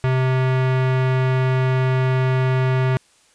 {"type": "tone with low-pass filter", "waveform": "square", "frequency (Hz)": 129.8, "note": "C3", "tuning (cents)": -13, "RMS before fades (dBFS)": -18, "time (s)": [0.04, 2.97], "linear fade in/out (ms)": 0, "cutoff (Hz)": 2300, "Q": 1.2, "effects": ["white hiss -56 dBFS RMS until 3.34 s", "resampled to 22050 Hz"]}